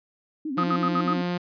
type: tone with vibrato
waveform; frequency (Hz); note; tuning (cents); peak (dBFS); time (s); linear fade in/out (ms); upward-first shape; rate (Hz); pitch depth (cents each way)
sine; 284.2; C#4; +43; -27; 0.45-1.22; 5; sine; 9.2; 190
type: tone with pitch glide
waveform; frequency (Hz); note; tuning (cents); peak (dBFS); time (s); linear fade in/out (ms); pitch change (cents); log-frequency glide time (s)
sawtooth; 174.61 to 176.74; F3 to F3; 0 to +21; -21; 0.57-1.38; 10; +21; 1-1.08
type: tone bursts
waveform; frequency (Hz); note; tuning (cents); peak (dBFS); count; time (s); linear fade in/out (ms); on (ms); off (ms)
sine; 1253; D#6; +12; -22; 5; 0.58-1.132; 2; 56; 68
effects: resampled to 11025 Hz